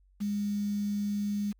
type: tone with quantisation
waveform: sine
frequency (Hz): 204.8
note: G#3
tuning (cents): -24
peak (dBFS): -28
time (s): 0.2-1.53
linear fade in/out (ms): 20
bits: 8
effects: added 47 Hz sine -60 dBFS peak until 1.59 s